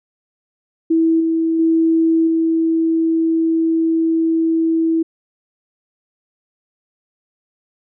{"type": "tone with level steps", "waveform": "sine", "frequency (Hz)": 326.2, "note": "E4", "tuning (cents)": -18, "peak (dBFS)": [-11, -14, -11, -13], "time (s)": [0.9, 5.03], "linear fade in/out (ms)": 10, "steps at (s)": [1.2, 1.59, 2.27], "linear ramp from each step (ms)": 5, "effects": []}